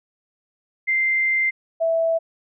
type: tone pair in turn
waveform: sine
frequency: 2088 / 657.7 Hz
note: C7 / E5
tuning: -4 / -4 cents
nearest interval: octave + minor sixth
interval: 2000 cents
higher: first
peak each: -17 dBFS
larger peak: neither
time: 0.87-1.51 / 1.8-2.19 s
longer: first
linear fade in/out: 20 ms
effects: none